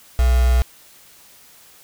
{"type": "tone with quantisation", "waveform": "sine", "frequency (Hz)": 61.74, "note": "B1", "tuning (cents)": 0, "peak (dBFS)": -12, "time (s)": [0.19, 0.62], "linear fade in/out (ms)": 0, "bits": 4, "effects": ["white hiss -48 dBFS RMS until 1.83 s"]}